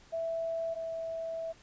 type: tone pair in turn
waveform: sine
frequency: 659.3 / 656 Hz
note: E5 / E5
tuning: 0 / -9 cents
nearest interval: unison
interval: 9 cents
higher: first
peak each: -31 / -34 dBFS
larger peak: first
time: 0.12-0.75 / 0.75-1.53 s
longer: second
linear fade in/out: 20 ms
effects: pink hiss -59 dBFS RMS until 1.62 s + resampled to 16000 Hz